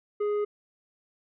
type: tone with tanh clipping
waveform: triangle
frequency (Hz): 415.3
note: G#4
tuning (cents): 0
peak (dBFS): -26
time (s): 0.2-0.45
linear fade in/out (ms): 10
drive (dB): 11
effects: none